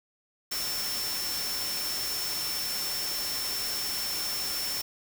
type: tone in noise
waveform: sine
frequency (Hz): 5390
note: E8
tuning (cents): +38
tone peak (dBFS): -32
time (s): 0.51-4.82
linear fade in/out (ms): 10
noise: white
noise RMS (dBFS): -34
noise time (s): 0.51-4.82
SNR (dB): -1
effects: none